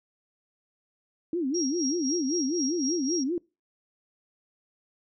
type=tone with vibrato; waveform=sine; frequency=303.3 Hz; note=D#4; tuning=44 cents flat; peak=-25 dBFS; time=1.33-3.38 s; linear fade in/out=2 ms; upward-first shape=sine; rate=5.1 Hz; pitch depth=290 cents each way
type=tone with tremolo; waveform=sine; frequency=5620 Hz; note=F8; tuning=10 cents sharp; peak=-28 dBFS; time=1.54-3.24 s; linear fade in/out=10 ms; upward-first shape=sine; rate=3.9 Hz; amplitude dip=70%
effects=noise-tail reverb RT60 0.3 s tail -25 dB re dry